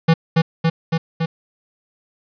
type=tone with echo; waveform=square; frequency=163.7 Hz; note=E3; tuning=12 cents flat; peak=-10 dBFS; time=0.08-0.14 s; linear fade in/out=10 ms; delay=280 ms; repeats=4; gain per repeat=-2 dB; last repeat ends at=1.26 s; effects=resampled to 11025 Hz + 7-bit